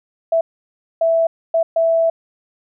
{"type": "tone bursts at uneven times", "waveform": "sine", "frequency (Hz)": 659.3, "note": "E5", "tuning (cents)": 0, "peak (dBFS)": -12, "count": 4, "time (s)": [[0.32, 0.41], [1.01, 1.27], [1.54, 1.63], [1.76, 2.1]], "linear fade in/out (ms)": 5, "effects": []}